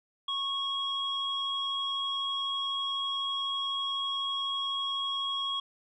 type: tone pair together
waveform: sine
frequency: 1100 / 3304 Hz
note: C#6 / G#7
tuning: -14 / -10 cents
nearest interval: octave + perfect fifth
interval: 1904 cents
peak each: -34 / -30 dBFS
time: 0.28-5.6 s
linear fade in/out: 5 ms
effects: tanh soft clip ceiling -22 dBFS